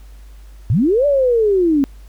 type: linear two-way sweep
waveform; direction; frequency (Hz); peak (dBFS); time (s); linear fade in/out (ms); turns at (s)
sine; up then down; 87.31 to 588 to 266.1; -11; 0.7-1.84; 0; 1.06
effects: added 50 Hz sine -36 dBFS peak until 2.08 s + pink hiss -53 dBFS RMS until 2.08 s